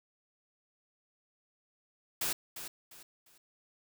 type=noise with echo; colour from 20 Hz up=white; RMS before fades=-33 dBFS; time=2.21-2.33 s; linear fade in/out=5 ms; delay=350 ms; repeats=3; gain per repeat=-10 dB; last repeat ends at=3.38 s; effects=none